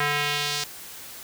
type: tone with band-pass filter sweep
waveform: square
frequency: 146.1 Hz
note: D3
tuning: 9 cents flat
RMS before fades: -26 dBFS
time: 0-0.64 s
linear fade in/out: 2 ms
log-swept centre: 1800 to 5200 Hz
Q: 1.3
effects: white hiss -41 dBFS RMS until 1.23 s